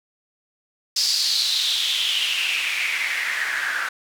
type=noise with band-pass filter sweep; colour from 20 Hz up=white; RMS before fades=-23 dBFS; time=0.96-3.89 s; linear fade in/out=5 ms; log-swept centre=5000 to 1500 Hz; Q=5.7; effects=none